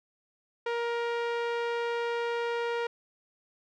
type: tone with low-pass filter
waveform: sawtooth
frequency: 470.4 Hz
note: A#4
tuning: 16 cents sharp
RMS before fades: -31 dBFS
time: 0.66-2.87 s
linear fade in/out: 5 ms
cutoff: 2700 Hz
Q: 0.84
effects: none